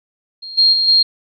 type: tone with level steps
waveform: sine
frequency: 4227 Hz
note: C8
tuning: 17 cents sharp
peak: -28 / -8 / -13 / -8 dBFS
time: 0.42-1.03 s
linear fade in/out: 10 ms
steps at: 0.57 / 0.72 / 0.87 s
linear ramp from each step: 20 ms
effects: none